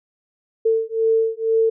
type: beating tone pair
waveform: sine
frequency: 447.4 / 449.5 Hz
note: A4 / A4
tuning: +29 / +37 cents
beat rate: 2.1 Hz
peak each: -19 dBFS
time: 0.65-1.7 s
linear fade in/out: 10 ms
effects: none